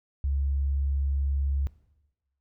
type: tone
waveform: sine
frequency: 69.3 Hz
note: C#2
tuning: in tune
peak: -24 dBFS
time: 0.24-1.67 s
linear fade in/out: 0 ms
effects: noise-tail reverb RT60 1.0 s tail -18 dB re dry